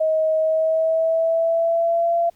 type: tone with pitch glide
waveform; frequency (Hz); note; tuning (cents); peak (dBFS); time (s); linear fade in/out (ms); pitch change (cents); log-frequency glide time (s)
sine; 632 to 681.3; D#5 to F5; +27 to -43; -16; 0-2.3; 10; +130; 0.37-2.17
effects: pink hiss -61 dBFS RMS until 2.35 s